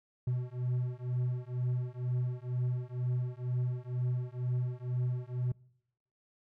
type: beating tone pair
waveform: triangle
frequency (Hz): 123.5 / 125.6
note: B2 / B2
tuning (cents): 0 / +30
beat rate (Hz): 2.1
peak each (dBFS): -32 / -32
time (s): 0.27-5.52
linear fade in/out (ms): 5
effects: noise-tail reverb RT60 0.8 s tail -25 dB re dry